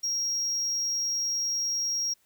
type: tone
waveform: triangle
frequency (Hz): 5610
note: F8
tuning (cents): +7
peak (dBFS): -25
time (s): 0.03-2.14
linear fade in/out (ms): 10
effects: white hiss -67 dBFS RMS until 2.25 s